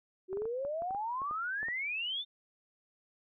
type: exponential sweep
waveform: sine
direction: up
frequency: 362.9 to 3628 Hz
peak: -33 dBFS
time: 0.28-2.25 s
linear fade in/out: 50 ms
type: clicks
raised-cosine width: 1 ms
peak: -33 dBFS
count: 12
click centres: 0.33 / 0.372 / 0.42 / 0.455 / 0.65 / 0.821 / 0.908 / 0.948 / 1.218 / 1.311 / 1.63 / 1.685 s
effects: none